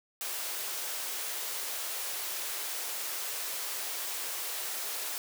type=high-pass noise; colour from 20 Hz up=white; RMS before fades=-36 dBFS; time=0.21-5.18 s; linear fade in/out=0 ms; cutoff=380 Hz; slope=24 dB/octave; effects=none